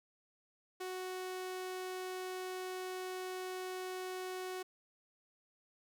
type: tone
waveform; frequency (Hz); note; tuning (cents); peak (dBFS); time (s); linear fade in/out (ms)
sawtooth; 370; F#4; 0; -36; 0.8-4.63; 10
effects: none